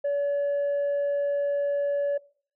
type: tone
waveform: sine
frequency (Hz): 570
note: C#5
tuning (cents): +48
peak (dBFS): -21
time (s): 0.04-2.18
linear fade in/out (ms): 10
effects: noise-tail reverb RT60 0.5 s tail -23 dB re dry + tanh soft clip ceiling -22 dBFS